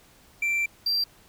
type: tone pair in turn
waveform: triangle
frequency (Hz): 2349 / 4716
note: D7 / D8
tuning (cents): 0 / +6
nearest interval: octave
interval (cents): 1206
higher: second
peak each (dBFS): -21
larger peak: neither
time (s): 0.42-0.66 / 0.86-1.04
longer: first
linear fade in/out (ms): 5
effects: pink hiss -56 dBFS RMS until 1.28 s